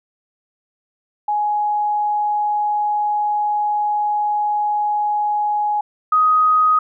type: tone pair in turn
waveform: sine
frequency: 836 / 1252.6 Hz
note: G#5 / D#6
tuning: +11 / +11 cents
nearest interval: perfect fifth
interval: 700 cents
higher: second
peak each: -16 / -11 dBFS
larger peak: second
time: 1.28-5.81 / 6.12-6.79 s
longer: first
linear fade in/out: 5 ms
effects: none